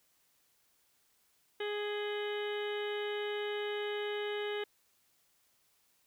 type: harmonic tone with a mistuned harmonic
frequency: 415.3 Hz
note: G#4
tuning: in tune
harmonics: 1 / 2 / 3 / 4 / 5 / 6 / 7 / 8 / 9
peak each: -35 / -46 / -50 / -45 / -46 / -53 / -46 / -54 / -50 dBFS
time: 1.6-4.64 s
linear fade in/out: 5 ms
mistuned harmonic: 7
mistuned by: +57 cents
effects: white hiss -72 dBFS RMS until 6.06 s